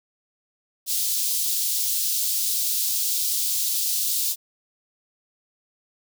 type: high-pass noise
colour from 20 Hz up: white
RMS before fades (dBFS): -24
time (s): 0.86-4.36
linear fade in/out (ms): 50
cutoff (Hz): 3700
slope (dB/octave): 24
effects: none